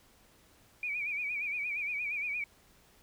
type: tone with vibrato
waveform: sine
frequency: 2364 Hz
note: D7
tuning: 11 cents sharp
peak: -32 dBFS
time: 0.83-2.44 s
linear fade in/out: 2 ms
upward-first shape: sine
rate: 8.6 Hz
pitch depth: 87 cents each way
effects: pink hiss -63 dBFS RMS until 3.02 s